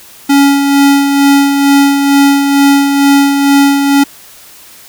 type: tone with tremolo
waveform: square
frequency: 280 Hz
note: C#4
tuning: 18 cents sharp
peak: -4 dBFS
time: 0.29-4.04 s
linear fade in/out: 10 ms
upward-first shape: sine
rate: 2.2 Hz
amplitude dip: 45%
effects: white hiss -36 dBFS RMS until 4.88 s